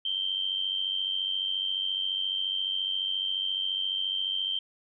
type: tone with amplitude modulation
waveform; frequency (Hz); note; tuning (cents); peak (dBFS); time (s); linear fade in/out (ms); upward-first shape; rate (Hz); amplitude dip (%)
sine; 3135; G7; -1; -24; 0.05-4.59; 5; sine; 94.4; 70
effects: none